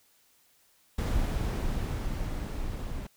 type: noise with level ramp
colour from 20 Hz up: brown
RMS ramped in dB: -27 to -36 dBFS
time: 0.98-3.07 s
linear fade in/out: 5 ms
effects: white hiss -65 dBFS RMS until 3.16 s